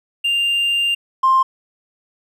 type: tone pair in turn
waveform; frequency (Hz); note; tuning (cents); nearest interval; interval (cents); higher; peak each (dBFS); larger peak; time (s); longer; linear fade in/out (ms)
triangle; 2794 / 1053.5; F7 / C6; 0 / +12; octave + perfect fourth; 1688; first; -13 / -7; second; 0.24-0.95 / 1.23-1.43; first; 10
effects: tanh soft clip ceiling -8 dBFS